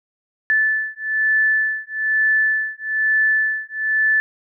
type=beating tone pair; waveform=sine; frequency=1747 / 1748.1 Hz; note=A6 / A6; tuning=-13 / -12 cents; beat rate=1.1 Hz; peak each=-19 dBFS; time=0.5-4.2 s; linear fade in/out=0 ms; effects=none